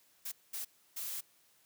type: noise bursts at uneven times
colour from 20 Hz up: blue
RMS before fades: -40 dBFS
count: 3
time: 0.25-0.32 / 0.53-0.65 / 0.96-1.21 s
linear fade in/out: 10 ms
effects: white hiss -68 dBFS RMS until 1.65 s + high-pass 100 Hz 12 dB/octave